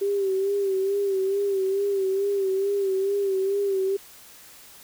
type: tone with vibrato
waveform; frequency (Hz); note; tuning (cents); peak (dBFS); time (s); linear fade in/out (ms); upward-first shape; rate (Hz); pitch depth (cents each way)
sine; 392; G4; 0; -21; 0.01-3.97; 10; sine; 2.3; 53
effects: white hiss -48 dBFS RMS until 4.83 s